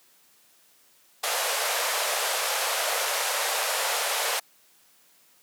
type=band-pass noise; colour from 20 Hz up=pink; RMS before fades=-27 dBFS; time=1.23-4.4 s; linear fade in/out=10 ms; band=490 to 14000 Hz; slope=48 dB/octave; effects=white hiss -60 dBFS RMS until 5.42 s + high-pass 150 Hz 12 dB/octave